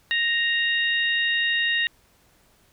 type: harmonic tone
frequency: 932 Hz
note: A#5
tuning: 1 cent flat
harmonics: 2 / 3 / 4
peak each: -22 / -26 / -28 dBFS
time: 0.11-1.87 s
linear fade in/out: 0 ms
effects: pink hiss -60 dBFS RMS until 2.72 s